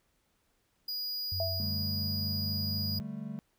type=tone; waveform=square; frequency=4900 Hz; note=D#8; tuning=27 cents flat; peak=-34 dBFS; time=0.88-2.99 s; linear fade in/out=5 ms
type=tone with pitch glide; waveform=sine; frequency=92.5 to 95.6 Hz; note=F#2 to G2; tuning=0 to -43 cents; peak=-34 dBFS; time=1.32-3 s; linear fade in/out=0 ms; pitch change=+57 cents; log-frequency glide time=1.68-1.86 s
type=tone with exponential decay; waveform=sine; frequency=659.3 Hz; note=E5; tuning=in tune; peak=-29 dBFS; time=1.4-1.84 s; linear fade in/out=2 ms; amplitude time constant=95 ms
type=chord; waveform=triangle; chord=D suspended fourth; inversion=none; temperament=equal with one note detuned; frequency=148.28 / 196 / 220 Hz; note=D3 / G3 / A3; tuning=+17 / 0 / 0 cents; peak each=-41 / -39 / -38 dBFS; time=1.6-3.39 s; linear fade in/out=0 ms
effects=pink hiss -74 dBFS RMS until 3.58 s